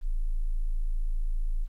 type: tone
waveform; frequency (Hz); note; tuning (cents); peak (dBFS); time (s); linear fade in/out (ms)
sine; 27.5; A0; 0; -24; 0.01-1.68; 50
effects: 11-bit